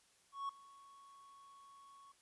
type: tone with ADSR envelope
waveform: triangle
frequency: 1108.7 Hz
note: C#6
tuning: in tune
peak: -35 dBFS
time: 0.32-2.12 s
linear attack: 170 ms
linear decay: 4 ms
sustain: -21 dB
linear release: 5 ms
effects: white hiss -71 dBFS RMS until 2.21 s + resampled to 24000 Hz